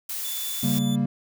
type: noise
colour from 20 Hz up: blue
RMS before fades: -31 dBFS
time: 0.09-0.79 s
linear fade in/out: 5 ms
type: tone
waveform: sawtooth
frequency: 3488 Hz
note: A7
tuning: 16 cents flat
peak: -31 dBFS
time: 0.24-0.96 s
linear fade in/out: 10 ms
type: chord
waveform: triangle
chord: G diminished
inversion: second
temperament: equal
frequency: 138.59 / 196 / 233.1 Hz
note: Db3 / G3 / Bb3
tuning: 0 / 0 / 0 cents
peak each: -24 / -24 / -22 dBFS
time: 0.63-1.06 s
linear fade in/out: 5 ms
effects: none